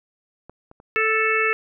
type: clicks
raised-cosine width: 1 ms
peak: -26 / -30 / -32 dBFS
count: 3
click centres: 0.496 / 0.714 / 0.801 s
type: harmonic tone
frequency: 440 Hz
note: A4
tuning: in tune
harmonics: 1 / 3 / 4 / 5 / 6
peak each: -24 / -24 / -24 / -24 / -24 dBFS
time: 0.96-1.53 s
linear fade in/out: 0 ms
effects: none